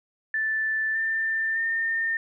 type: tone with pitch steps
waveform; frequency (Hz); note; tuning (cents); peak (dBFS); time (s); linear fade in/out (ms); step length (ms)
sine; 1760 / 1787.7 / 1815.8; A6 / A6 / A#6; 0 / +27 / -46; -23; 0.34-2.17; 2; 610
effects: none